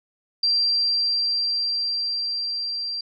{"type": "tone with level ramp", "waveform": "sine", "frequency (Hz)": 4721, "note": "D8", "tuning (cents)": 8, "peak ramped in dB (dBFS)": [-17, -26], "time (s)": [0.43, 3.01], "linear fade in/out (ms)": 5, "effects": []}